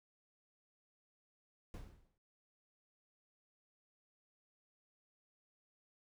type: noise with exponential decay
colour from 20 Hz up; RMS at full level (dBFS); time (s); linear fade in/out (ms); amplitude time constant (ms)
brown; -44; 1.74-2.18; 1; 95
effects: none